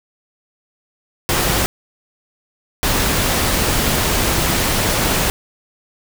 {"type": "noise bursts at uneven times", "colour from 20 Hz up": "pink", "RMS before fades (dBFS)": -17, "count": 2, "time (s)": [[1.29, 1.66], [2.83, 5.3]], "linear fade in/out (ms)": 0, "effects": []}